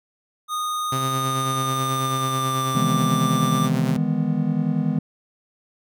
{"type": "tone with pitch glide", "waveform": "square", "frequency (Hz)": [1234, 1181.7], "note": ["D#6", "D6"], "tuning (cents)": [-15, 10], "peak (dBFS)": -24, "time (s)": [0.48, 3.7], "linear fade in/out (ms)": 50, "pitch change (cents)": -75, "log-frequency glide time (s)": [1, 2.72]}
{"type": "tone with tremolo", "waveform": "sawtooth", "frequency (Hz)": 132, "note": "C3", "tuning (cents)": 16, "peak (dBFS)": -19, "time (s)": [0.92, 3.97], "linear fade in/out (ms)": 5, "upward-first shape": "sine", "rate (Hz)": 9.2, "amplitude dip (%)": 35}
{"type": "chord", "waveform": "triangle", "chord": "E major seventh", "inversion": "third", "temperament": "just", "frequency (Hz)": [154.51, 164.81, 206, 247.2], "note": ["D#3", "E3", "G#3", "B3"], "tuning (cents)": [-12, 0, -14, 2], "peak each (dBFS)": -23, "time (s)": [2.75, 4.99], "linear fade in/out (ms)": 5}
{"effects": []}